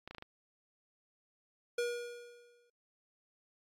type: clicks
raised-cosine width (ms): 0.3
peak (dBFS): -30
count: 5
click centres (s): 0.076 / 0.11 / 0.148 / 0.183 / 0.224
type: tone with exponential decay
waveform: square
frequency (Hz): 479.4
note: A#4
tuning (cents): +48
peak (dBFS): -31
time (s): 1.78-2.7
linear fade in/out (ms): 5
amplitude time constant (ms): 200
effects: low-pass 10000 Hz 12 dB/octave + AAC 48 kbps